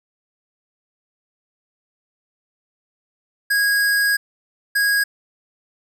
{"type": "tone bursts at uneven times", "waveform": "square", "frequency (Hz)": 1646, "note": "G#6", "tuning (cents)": -16, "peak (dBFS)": -16, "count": 2, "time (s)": [[3.5, 4.17], [4.75, 5.04]], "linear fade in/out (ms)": 10, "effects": ["9-bit"]}